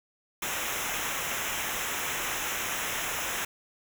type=noise with comb filter; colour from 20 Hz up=pink; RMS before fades=-32 dBFS; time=0.42-3.45 s; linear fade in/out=5 ms; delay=0.22 ms; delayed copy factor=-0.85; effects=none